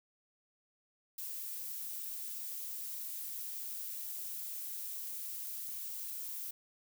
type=noise; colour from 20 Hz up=violet; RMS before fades=-42 dBFS; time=1.18-6.51 s; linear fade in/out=5 ms; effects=none